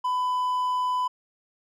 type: tone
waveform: triangle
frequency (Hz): 1001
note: B5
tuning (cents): +23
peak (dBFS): -21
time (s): 0.04-1.08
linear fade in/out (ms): 10
effects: none